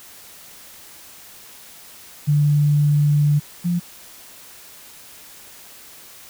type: tone pair in turn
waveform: sine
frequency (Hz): 146.83 / 174.11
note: D3 / F3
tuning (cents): 0 / -5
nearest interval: minor third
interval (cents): 295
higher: second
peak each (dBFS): -13 / -17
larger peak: first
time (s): 2.27-3.4 / 3.64-3.8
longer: first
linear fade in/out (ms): 20
effects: white hiss -43 dBFS RMS until 6.29 s